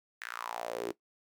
sawtooth tone with high-pass filter sweep, 58.27 Hz, A#1, in tune, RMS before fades -39 dBFS, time 0.21-0.92 s, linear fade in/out 10 ms, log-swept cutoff 1800 to 340 Hz, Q 4.5, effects noise-tail reverb RT60 0.1 s tail -17 dB re dry

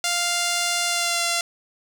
5% pulse tone with pitch glide, 698 to 687.6 Hz, F5 to F5, -1 to -27 cents, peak -9 dBFS, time 0.04-1.41 s, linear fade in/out 2 ms, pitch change -26 cents, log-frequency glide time 0.86-1.22 s, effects none

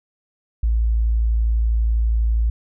sine tone, 56.1 Hz, A1, 34 cents sharp, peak -15 dBFS, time 0.63-2.5 s, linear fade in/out 5 ms, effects none

